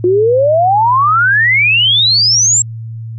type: exponential sweep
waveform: sine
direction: up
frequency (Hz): 349.2 to 7640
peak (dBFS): -7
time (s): 0.04-2.62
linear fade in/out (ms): 2
effects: added 113 Hz sine -22 dBFS peak until 3.18 s